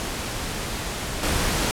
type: noise with level steps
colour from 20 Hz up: pink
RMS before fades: -29 / -23 dBFS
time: 0-1.71 s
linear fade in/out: 0 ms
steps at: 1.23 s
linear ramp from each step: 2 ms
effects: low-pass 11000 Hz 12 dB/octave